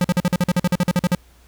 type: tone bursts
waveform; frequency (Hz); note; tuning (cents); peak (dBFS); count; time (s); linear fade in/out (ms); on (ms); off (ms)
square; 178; F3; +33; -15; 15; 0.01-1.15; 2; 34; 45
effects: added 60 Hz sine -49 dBFS peak until 1.47 s + pink hiss -55 dBFS RMS until 1.47 s